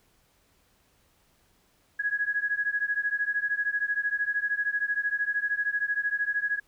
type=beating tone pair; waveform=sine; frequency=1661.2 / 1674.2 Hz; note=G#6 / G#6; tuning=0 / +13 cents; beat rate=13 Hz; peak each=-28 / -29 dBFS; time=1.99-6.6 s; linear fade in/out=10 ms; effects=pink hiss -66 dBFS RMS until 6.67 s